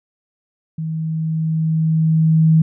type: tone with level ramp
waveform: sine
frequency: 159.7 Hz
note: D#3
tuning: 45 cents sharp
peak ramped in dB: -21 to -8 dBFS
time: 0.78-2.62 s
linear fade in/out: 5 ms
effects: none